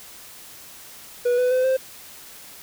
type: tone with pitch steps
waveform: triangle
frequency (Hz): 487.4 / 499.1 / 511 / 523.3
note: B4 / B4 / C5 / C5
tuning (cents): -23 / +18 / -41 / 0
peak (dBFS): -15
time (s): 1.25-1.77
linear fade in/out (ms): 10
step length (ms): 130
effects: white hiss -43 dBFS RMS until 2.62 s